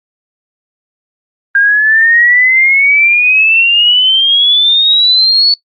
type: exponential sweep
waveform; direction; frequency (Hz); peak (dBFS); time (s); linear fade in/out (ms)
sine; up; 1600 to 4461; -5; 1.55-5.54; 2
effects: noise-tail reverb RT60 0.1 s tail -20 dB re dry + Opus 32 kbps